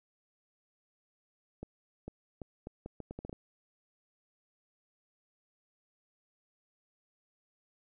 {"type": "accelerating click train", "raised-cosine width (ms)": 2, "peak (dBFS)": -28, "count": 11, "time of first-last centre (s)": [1.63, 3.329], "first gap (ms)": 450, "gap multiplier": 0.75, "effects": []}